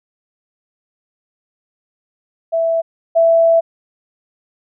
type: tone pair in turn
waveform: sine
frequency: 660 / 662.9 Hz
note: E5 / E5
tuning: +2 / +10 cents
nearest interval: unison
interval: 8 cents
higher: second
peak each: -13 / -8 dBFS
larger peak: second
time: 2.52-2.82 / 3.15-3.61 s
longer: second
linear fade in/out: 20 ms
effects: none